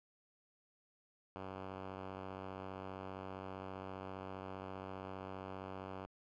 5% pulse tone, 95.1 Hz, F#2, 48 cents sharp, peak -33 dBFS, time 1.36-6.06 s, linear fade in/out 0 ms, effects low-pass 2000 Hz 12 dB/octave

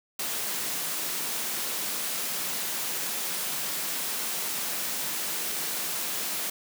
white high-pass noise, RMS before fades -31 dBFS, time 0.19-6.5 s, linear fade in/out 5 ms, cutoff 140 Hz, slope 96 dB/octave, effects none

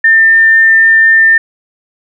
sine tone, 1799 Hz, A6, 38 cents sharp, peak -3 dBFS, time 0.04-1.38 s, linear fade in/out 5 ms, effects none

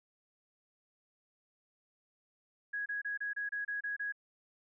sine tone bursts, 1661.2 Hz, G#6, in tune, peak -34 dBFS, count 9, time 2.73-4.124 s, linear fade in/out 10 ms, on 130 ms, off 28 ms, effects none

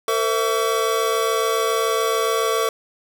square tone cluster, 450.9 / 518 / 660 / 1137 Hz, A4 / C5 / E5 / C#6, +42 / -17 / +2 / +44 cents, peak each -22 / -28 / -28 / -24 dBFS, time 0.08-2.69 s, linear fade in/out 2 ms, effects none

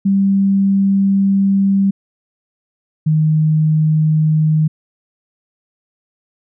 sine tone pair in turn, 196 / 155.57 Hz, G3 / D#3, 0 / 0 cents, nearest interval major third, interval 400 cents, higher first, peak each -10 dBFS, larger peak neither, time 0.05-1.91 / 3.06-4.68 s, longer first, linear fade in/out 10 ms, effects none

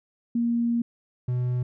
sine / triangle tone pair in turn, 235.1 / 124.26 Hz, A#3 / B2, +15 / +11 cents, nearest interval major seventh, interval 1104 cents, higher first, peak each -21 dBFS, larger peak neither, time 0.35-0.82 / 1.28-1.63 s, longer first, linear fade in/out 5 ms, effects none

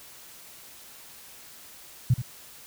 sine tone with echo, 123.8 Hz, B2, 5 cents sharp, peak -16 dBFS, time 2.1-2.14 s, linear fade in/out 5 ms, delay 79 ms, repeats 1, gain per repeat -11 dB, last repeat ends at 2.219 s, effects white hiss -48 dBFS RMS until 2.66 s

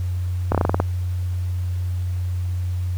slowing click train, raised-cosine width 1 ms, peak -4 dBFS, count 8, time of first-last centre 0.52-0.801 s, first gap 27 ms, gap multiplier 1.13, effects added 90 Hz sine -21 dBFS peak until 2.97 s + pink hiss -47 dBFS RMS until 2.97 s

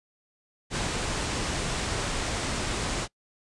pink low-pass noise, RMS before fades -30 dBFS, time 0.7-3.08 s, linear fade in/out 50 ms, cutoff 9300 Hz, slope 48 dB/octave, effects noise-tail reverb RT60 0.1 s tail -23 dB re dry + resampled to 24000 Hz

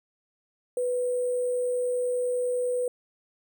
sine tone with sample-and-hold, 495 Hz, B4, 4 cents sharp, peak -24 dBFS, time 0.77-2.88 s, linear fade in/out 2 ms, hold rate 8820 Hz, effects none

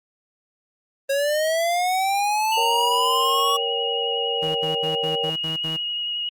square linear sweep, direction up, 544 to 1133 Hz, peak -20 dBFS, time 1.09-3.57 s, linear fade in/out 10 ms
sine tone with vibrato, 2885 Hz, F#7, 44 cents flat, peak -24 dBFS, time 2.52-6.29 s, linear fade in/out 2 ms, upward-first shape sine, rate 11 Hz, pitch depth 15 cents each way
sine chord, G diminished, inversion first, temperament equal, 466.2 / 554.4 / 784 Hz, Bb4 / Db5 / G5, 0 / 0 / 0 cents, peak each -26 / -31 / -30 dBFS, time 2.57-5.3 s, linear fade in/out 5 ms
sawtooth tone bursts, 160 Hz, D#3, 49 cents sharp, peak -26 dBFS, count 7, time 4.42-5.768 s, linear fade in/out 10 ms, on 130 ms, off 73 ms
effects Opus 32 kbps

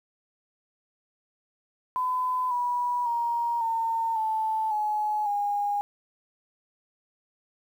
sine tone with pitch steps, 1010 / 975 / 941.3 / 908.7 / 877.2 / 846.9 / 817.5 Hz, B5 / B5 / A#5 / A#5 / A5 / G#5 / G#5, +39 / -23 / +17 / -44 / -6 / +34 / -28 cents, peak -24 dBFS, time 1.96-5.81 s, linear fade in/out 0 ms, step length 550 ms, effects 9-bit

